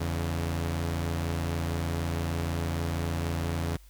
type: tone pair together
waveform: sawtooth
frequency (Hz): 84 / 141.53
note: E2 / C#3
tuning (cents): +33 / +36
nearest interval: major sixth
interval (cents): 903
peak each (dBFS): -25 / -31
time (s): 0-3.77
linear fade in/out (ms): 10
effects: added 50 Hz sine -50 dBFS peak until 3.89 s + white hiss -61 dBFS RMS until 3.89 s